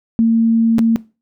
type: tone with dropouts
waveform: sine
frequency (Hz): 227.5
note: A#3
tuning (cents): -42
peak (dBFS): -9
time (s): 0.19-0.96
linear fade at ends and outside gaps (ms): 0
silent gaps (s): 0.784-0.791
effects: noise-tail reverb RT60 0.3 s tail -20 dB re dry